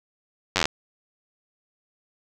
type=slowing click train; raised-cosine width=0.2 ms; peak=-3 dBFS; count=9; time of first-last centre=0.56-0.655 s; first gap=10 ms; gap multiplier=1.05; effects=none